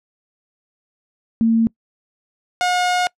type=tone pair in turn; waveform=sine / sawtooth; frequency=226.9 / 720.4 Hz; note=A#3 / F#5; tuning=-47 / -46 cents; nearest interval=octave + minor sixth; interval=2001 cents; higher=second; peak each=-12 dBFS; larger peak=neither; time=1.41-1.67 / 2.61-3.07 s; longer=second; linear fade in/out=0 ms; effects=noise-tail reverb RT60 0.1 s tail -25 dB re dry + low-pass 7000 Hz 12 dB/octave